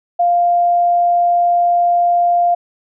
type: tone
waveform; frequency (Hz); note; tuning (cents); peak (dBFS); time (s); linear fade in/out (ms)
sine; 698.5; F5; 0; -10; 0.19-2.55; 10
effects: none